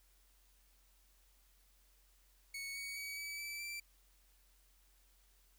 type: tone with pitch steps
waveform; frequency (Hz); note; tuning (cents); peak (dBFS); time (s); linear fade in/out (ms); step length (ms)
sawtooth; 2217 / 2241 / 2266 / 2291 / 2316 / 2342; C#7 / C#7 / C#7 / D7 / D7 / D7; 0 / +18 / +37 / -44 / -25 / -5; -39; 2.54-3.8; 5; 210
effects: added 45 Hz sine -68 dBFS peak until 5.58 s + white hiss -72 dBFS RMS until 5.58 s